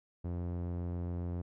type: tone with low-pass filter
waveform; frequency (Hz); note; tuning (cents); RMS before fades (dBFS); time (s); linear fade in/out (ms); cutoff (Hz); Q
sawtooth; 87.4; F2; +2; -37; 0.24-1.42; 10; 620; 0.52
effects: none